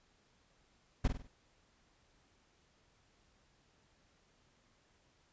brown noise with echo, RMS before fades -28 dBFS, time 1.04-1.08 s, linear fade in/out 10 ms, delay 49 ms, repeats 4, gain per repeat -7 dB, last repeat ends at 1.276 s, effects pink hiss -71 dBFS RMS until 5.32 s + resampled to 16000 Hz

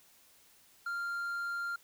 triangle tone, 1393 Hz, F6, 5 cents flat, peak -32 dBFS, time 0.86-1.76 s, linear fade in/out 5 ms, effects white hiss -63 dBFS RMS until 1.83 s

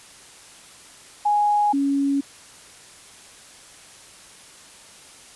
sine tone pair in turn, 830 / 278.7 Hz, G#5 / C#4, -1 / +9 cents, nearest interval octave + perfect fifth, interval 1890 cents, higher first, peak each -16 / -18 dBFS, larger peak first, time 1.25-1.73 / 1.73-2.21 s, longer neither, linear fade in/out 10 ms, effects white hiss -46 dBFS RMS until 5.35 s + resampled to 24000 Hz

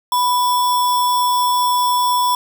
sine tone with sample-and-hold, 987.8 Hz, B5, in tune, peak -13 dBFS, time 0.12-2.35 s, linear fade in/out 2 ms, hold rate 4410 Hz, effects none

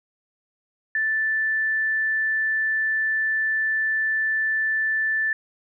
sine tone, 1760 Hz, A6, in tune, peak -20 dBFS, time 0.95-5.33 s, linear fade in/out 2 ms, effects none

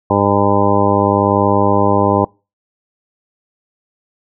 harmonic tone, 100.9 Hz, G#2, 49 cents flat, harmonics 1 / 2 / 3 / 4 / 5 / 6 / 8 / 9 / 10, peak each -19 / -19 / -19 / -19 / -19 / -19 / -19 / -19 / -19 dBFS, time 0.1-2.25 s, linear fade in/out 5 ms, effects noise-tail reverb RT60 0.3 s tail -26 dB re dry

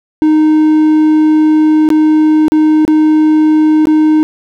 triangle tone with dropouts, 309.4 Hz, D#4, 10 cents flat, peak -3 dBFS, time 0.22-4.23 s, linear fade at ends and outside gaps 0 ms, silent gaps 1.889-1.903 / 2.482-2.52 / 2.851-2.879 / 3.855-3.871 s, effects none

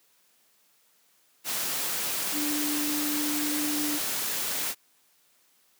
sine tone in noise, 296.9 Hz, D4, 19 cents sharp, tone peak -29 dBFS, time 2.32-4 s, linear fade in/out 50 ms, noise white, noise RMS -30 dBFS, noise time 1.44-4.75 s, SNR -2 dB, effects white hiss -65 dBFS RMS until 5.79 s + high-pass 150 Hz 12 dB/octave

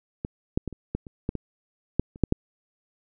clicks, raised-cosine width 3 ms, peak -16 / -9 / -17 / -26 / -14 / -28 / -13 / -17 / -7 / -30 / -6 / -7 dBFS, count 12, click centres 0.249 / 0.575 / 0.677 / 0.727 / 0.95 / 1.068 / 1.291 / 1.353 / 1.996 / 2.159 / 2.237 / 2.324 s, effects none

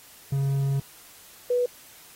triangle / sine tone pair in turn, 137.8 / 491.1 Hz, C#3 / B4, -10 / -10 cents, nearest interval octave + minor seventh, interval 2200 cents, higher second, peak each -20 dBFS, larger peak neither, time 0.32-0.8 / 1.5-1.66 s, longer first, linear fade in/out 5 ms, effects white hiss -50 dBFS RMS until 2.15 s + AAC 48 kbps

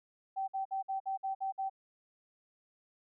sine tone bursts, 773 Hz, G5, 24 cents flat, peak -32 dBFS, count 8, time 0.36-1.698 s, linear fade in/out 20 ms, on 120 ms, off 54 ms, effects none

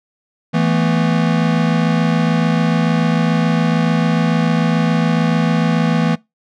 square chord, E suspended fourth, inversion none, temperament equal, 164.81 / 220 / 246.9 Hz, E3 / A3 / B3, 0 / 0 / 0 cents, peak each -16 / -19 / -21 dBFS, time 0.53-6.16 s, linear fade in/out 20 ms, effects noise-tail reverb RT60 0.2 s tail -23 dB re dry + low-pass 4000 Hz 12 dB/octave

